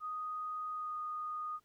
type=tone with pitch glide; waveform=sine; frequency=1244.5 to 1233.8 Hz; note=D#6 to D#6; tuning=0 to -15 cents; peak=-37 dBFS; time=0-1.6 s; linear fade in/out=50 ms; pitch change=-15 cents; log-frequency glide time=0.73-0.96 s; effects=pink hiss -75 dBFS RMS until 1.64 s